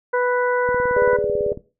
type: harmonic tone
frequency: 493.9 Hz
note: B4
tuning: in tune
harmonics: 1 / 2 / 3 / 4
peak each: -18 / -24 / -24 / -34 dBFS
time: 0.13-1.17 s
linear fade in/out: 10 ms
type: click train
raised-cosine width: 3 ms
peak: -20 dBFS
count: 17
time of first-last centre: 0.69-1.574 s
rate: 18.1 Hz
type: chord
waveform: sine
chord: G# diminished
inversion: none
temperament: equal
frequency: 415.3 / 493.9 / 587.3 Hz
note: G#4 / B4 / D5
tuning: 0 / 0 / 0 cents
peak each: -21 / -23 / -23 dBFS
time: 0.96-1.53 s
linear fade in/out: 5 ms
effects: noise-tail reverb RT60 0.3 s tail -17 dB re dry